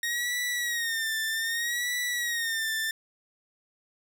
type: tone with vibrato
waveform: sawtooth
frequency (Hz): 1864.7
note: A#6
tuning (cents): 0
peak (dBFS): -24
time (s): 0.03-2.91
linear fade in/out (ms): 2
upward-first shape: sine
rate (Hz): 0.64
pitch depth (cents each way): 87
effects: none